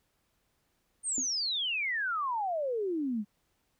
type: exponential sweep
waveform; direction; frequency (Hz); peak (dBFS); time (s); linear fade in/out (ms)
sine; down; 9010 to 197.7; -29; 1.03-3.25; 50
type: tone with exponential decay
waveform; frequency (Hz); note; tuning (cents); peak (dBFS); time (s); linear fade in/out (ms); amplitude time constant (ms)
sine; 261.6; C4; 0; -30; 1.18-1.29; 1; 23
effects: pink hiss -75 dBFS RMS until 3.79 s